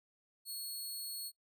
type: tone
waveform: 15% pulse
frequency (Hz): 4343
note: C#8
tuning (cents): -36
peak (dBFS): -34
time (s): 0.45-1.32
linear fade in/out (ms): 50
effects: noise-tail reverb RT60 0.1 s tail -20 dB re dry